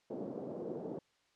white band-pass noise, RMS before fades -42 dBFS, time 0.1-0.99 s, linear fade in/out 5 ms, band 170 to 520 Hz, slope 24 dB/octave, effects white hiss -73 dBFS RMS until 1.35 s + low-pass 5000 Hz 12 dB/octave

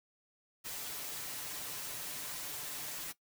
white noise with comb filter, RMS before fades -42 dBFS, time 0.64-3.13 s, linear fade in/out 20 ms, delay 6.8 ms, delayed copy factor +0.6, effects noise-tail reverb RT60 0.1 s tail -17 dB re dry

